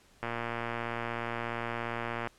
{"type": "click train", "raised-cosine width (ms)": 0.5, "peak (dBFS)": -19, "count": 240, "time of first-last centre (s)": [0.23, 2.273], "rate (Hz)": 117, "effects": ["pink hiss -62 dBFS RMS until 2.38 s", "low-pass 10000 Hz 12 dB/octave"]}